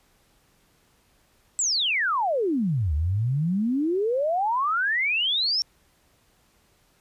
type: exponential two-way sweep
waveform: sine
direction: down then up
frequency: 7990 to 71.3 to 5580 Hz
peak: -21 dBFS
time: 1.59-5.62 s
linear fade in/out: 0 ms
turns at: 2.94 s
effects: pink hiss -63 dBFS RMS until 7 s + resampled to 32000 Hz